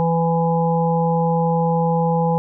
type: harmonic tone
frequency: 166.4 Hz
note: E3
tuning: 17 cents sharp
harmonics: 1 / 3 / 5 / 6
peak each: -18 / -21 / -21 / -30 dBFS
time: 0-2.38 s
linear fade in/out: 0 ms
effects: none